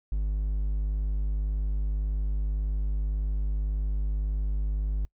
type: tone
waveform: triangle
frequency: 50.9 Hz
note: G#1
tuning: 34 cents flat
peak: -23 dBFS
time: 0.12-5.05 s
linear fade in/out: 0 ms
effects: noise-tail reverb RT60 0.1 s tail -25 dB re dry